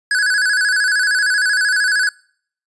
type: tone with vibrato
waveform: square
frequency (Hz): 1582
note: G6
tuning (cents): +15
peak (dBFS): -14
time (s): 0.11-2.09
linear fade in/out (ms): 2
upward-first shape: square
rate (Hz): 13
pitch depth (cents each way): 89
effects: noise-tail reverb RT60 0.6 s tail -26 dB re dry + resampled to 24000 Hz